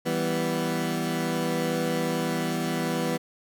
20% pulse chord, E minor, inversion none, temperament equal, 164.81 / 196 / 246.9 Hz, E3 / G3 / B3, 0 / 0 / 0 cents, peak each -24 / -27 / -24 dBFS, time 0.05-3.18 s, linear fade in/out 20 ms, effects none

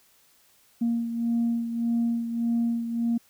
sine beating tone pair, 233.1 / 234.8 Hz, A#3 / A#3, 0 / +13 cents, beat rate 1.7 Hz, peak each -23 / -30 dBFS, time 0.81-3.18 s, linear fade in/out 10 ms, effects tanh soft clip ceiling -18 dBFS + white hiss -61 dBFS RMS until 3.29 s

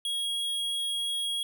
square tone, 3301 Hz, G#7, 11 cents flat, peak -29 dBFS, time 0.05-1.43 s, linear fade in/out 2 ms, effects none

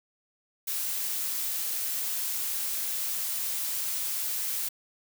blue noise, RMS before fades -31 dBFS, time 0.67-4.69 s, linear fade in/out 10 ms, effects none

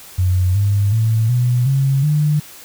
sine tone with pitch steps, 91.7 / 101.16 / 111.6 / 123.11 / 135.82 / 149.83 Hz, F#2 / G#2 / A2 / B2 / C#3 / D3, -15 / -45 / +25 / -5 / -35 / +35 cents, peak -12 dBFS, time 0.18-2.4 s, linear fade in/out 10 ms, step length 370 ms, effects white hiss -39 dBFS RMS until 2.64 s

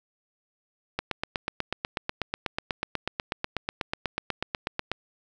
click train, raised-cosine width 0.3 ms, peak -11 dBFS, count 33, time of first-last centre 0.99-4.916 s, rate 8.15 Hz, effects none

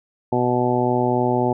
harmonic tone, 123.47 Hz, B2, in tune, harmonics 1 / 2 / 3 / 4 / 5 / 6 / 7, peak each -25 / -23 / -22 / -27 / -26 / -26 / -24 dBFS, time 0.32-1.53 s, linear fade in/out 5 ms, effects none

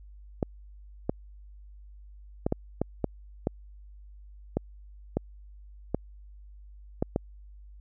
clicks, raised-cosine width 2 ms, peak -12 dBFS, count 12, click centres 0.428 / 1.095 / 2.465 / 2.524 / 2.816 / 3.043 / 3.471 / 4.57 / 5.17 / 5.946 / 7.025 / 7.161 s, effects added 50 Hz sine -46 dBFS peak until 7.8 s

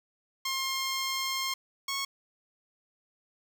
10% pulse tone pair in turn, 1066 / 1099.1 Hz, C6 / C#6, +32 / -15 cents, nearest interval minor second, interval 53 cents, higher second, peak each -21 / -22 dBFS, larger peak first, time 0.45-1.54 / 1.88-2.05 s, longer first, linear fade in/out 5 ms, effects none

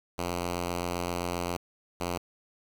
5% pulse tone pair in turn, 87.6 / 87.6 Hz, F2 / F2, +6 / +6 cents, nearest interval unison, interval 0 cents, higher neither, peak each -19 dBFS, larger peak neither, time 0.18-1.57 / 2-2.18 s, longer first, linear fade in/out 5 ms, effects 8-bit

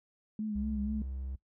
sine tone with vibrato, 210.9 Hz, G#3, 27 cents sharp, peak -32 dBFS, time 0.39-1.02 s, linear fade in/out 2 ms, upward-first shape sine, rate 4.1 Hz, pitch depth 50 cents each way
triangle tone, 66 Hz, C2, 16 cents sharp, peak -34 dBFS, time 0.55-1.36 s, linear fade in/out 10 ms
effects noise-tail reverb RT60 0.1 s tail -19 dB re dry

